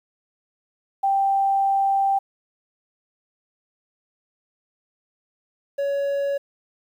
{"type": "tone pair in turn", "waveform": ["sine", "triangle"], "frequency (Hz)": [785, 560.8], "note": ["G5", "C#5"], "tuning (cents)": [2, 20], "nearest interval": "tritone", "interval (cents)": 582, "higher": "first", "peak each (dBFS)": [-17, -19], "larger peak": "first", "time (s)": [[1.03, 2.19], [5.78, 6.38]], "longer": "first", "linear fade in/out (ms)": 10, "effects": ["9-bit"]}